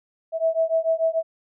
sine beating tone pair, 648 / 654.8 Hz, E5 / E5, -30 / -12 cents, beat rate 6.8 Hz, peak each -22 dBFS, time 0.32-1.23 s, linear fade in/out 50 ms, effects none

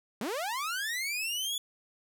sawtooth linear sweep, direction up, 185.5 to 3451 Hz, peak -28 dBFS, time 0.21-1.58 s, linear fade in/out 2 ms, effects none

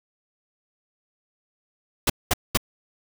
pink noise bursts, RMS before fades -19 dBFS, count 3, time 2.07-2.574 s, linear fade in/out 5 ms, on 28 ms, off 210 ms, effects none

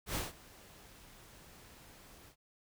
pink noise with ADSR envelope, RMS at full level -35 dBFS, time 0.06-2.36 s, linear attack 93 ms, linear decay 170 ms, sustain -22 dB, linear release 84 ms, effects none

